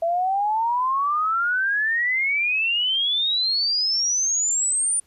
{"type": "exponential sweep", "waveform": "sine", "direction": "up", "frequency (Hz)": [659.3, 9397], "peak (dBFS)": -19, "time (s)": [0.02, 5], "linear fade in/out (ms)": 5, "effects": ["pink hiss -62 dBFS RMS until 5.06 s", "resampled to 32000 Hz"]}